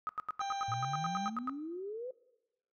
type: tone bursts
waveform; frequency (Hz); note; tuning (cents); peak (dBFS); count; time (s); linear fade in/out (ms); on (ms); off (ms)
sine; 1261; D#6; +23; -32; 14; 0.07-1.495; 0; 21; 87
type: harmonic tone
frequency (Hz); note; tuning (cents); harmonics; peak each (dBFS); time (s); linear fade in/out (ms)
791; G5; +15; 1 / 2 / 3 / 4 / 5 / 7 / 8; -35 / -50 / -53 / -55 / -48 / -61 / -52; 0.4-1.3; 10
type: exponential sweep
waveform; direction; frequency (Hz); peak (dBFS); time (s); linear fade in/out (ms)
sine; up; 109.5 to 523.3; -38; 0.68-2.11; 5
effects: noise-tail reverb RT60 1.0 s tail -21 dB re dry